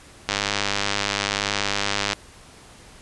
click train, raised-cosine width 0.2 ms, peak -4 dBFS, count 187, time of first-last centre 0.29-2.132 s, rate 101 Hz, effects pink hiss -47 dBFS RMS until 3.01 s + resampled to 24000 Hz

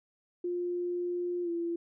sine tone with pitch glide, 352.8 to 339.8 Hz, F4 to F4, +18 to -47 cents, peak -30 dBFS, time 0.44-1.76 s, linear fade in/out 5 ms, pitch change -65 cents, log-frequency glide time 1.43-1.49 s, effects none

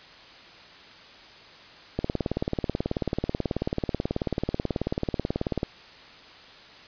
click train, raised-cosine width 2 ms, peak -12 dBFS, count 68, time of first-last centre 1.99-5.631 s, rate 18.4 Hz, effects white hiss -48 dBFS RMS until 6.87 s + resampled to 11025 Hz

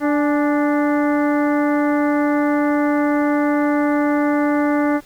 harmonic tone with a mistuned harmonic, 293.7 Hz, D4, in tune, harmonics 1 / 2 / 3 / 4 / 5 / 6 / 7, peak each -16 / -22 / -26 / -28 / -30 / -32 / -33 dBFS, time 0-5.01 s, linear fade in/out 50 ms, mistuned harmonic 3, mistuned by -52 cents, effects pink hiss -48 dBFS RMS until 5.05 s

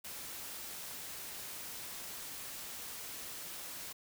white noise, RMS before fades -45 dBFS, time 0.04-3.93 s, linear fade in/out 10 ms, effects none

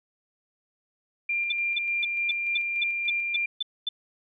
sine tone with tremolo, 2387 Hz, D7, 28 cents sharp, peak -24 dBFS, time 1.29-3.46 s, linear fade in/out 5 ms, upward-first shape square, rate 3.4 Hz, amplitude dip 25%
sine tone bursts, 3520 Hz, A7, in tune, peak -24 dBFS, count 10, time 1.5-3.89 s, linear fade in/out 5 ms, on 23 ms, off 240 ms
effects none

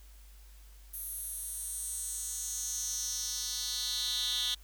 10% pulse tone with high-pass filter sweep, 246.9 Hz, B3, in tune, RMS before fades -36 dBFS, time 0.93-4.55 s, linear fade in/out 10 ms, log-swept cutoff 12000 to 3400 Hz, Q 3.8, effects added 50 Hz sine -51 dBFS peak until 4.63 s + white hiss -62 dBFS RMS until 4.63 s

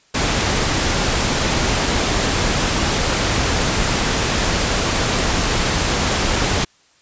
pink noise, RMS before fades -18 dBFS, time 0.14-6.65 s, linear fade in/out 10 ms, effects white hiss -55 dBFS RMS until 7.01 s + resampled to 16000 Hz

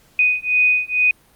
sine beating tone pair, 2489 / 2491.2 Hz, D#7 / D#7, 0 / +2 cents, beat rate 2.2 Hz, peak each -17 dBFS, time 0.19-1.11 s, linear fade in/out 2 ms, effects pink hiss -54 dBFS RMS until 1.35 s + Opus 48 kbps

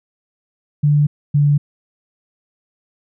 sine tone pair in turn, 147.1 / 145.16 Hz, D3 / D3, +3 / -20 cents, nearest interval unison, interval 23 cents, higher first, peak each -10 dBFS, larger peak neither, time 0.83-1.07 / 1.34-1.58 s, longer neither, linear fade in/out 10 ms, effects none

